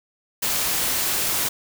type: noise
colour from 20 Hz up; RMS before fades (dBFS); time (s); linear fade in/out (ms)
white; -23; 0.42-1.49; 10
effects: none